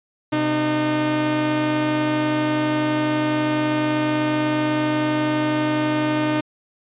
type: tone pair together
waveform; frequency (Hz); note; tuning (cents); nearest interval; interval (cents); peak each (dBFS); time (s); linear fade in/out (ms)
sawtooth; 128.4 / 304.9; C3 / D#4; -32 / -35; octave + minor third; 1497; -23 / -15; 0.32-6.41; 10
effects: resampled to 8000 Hz